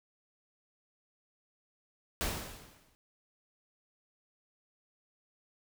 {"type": "noise with exponential decay", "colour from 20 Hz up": "pink", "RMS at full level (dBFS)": -31, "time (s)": [2.21, 2.95], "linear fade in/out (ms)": 0, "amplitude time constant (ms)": 160, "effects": []}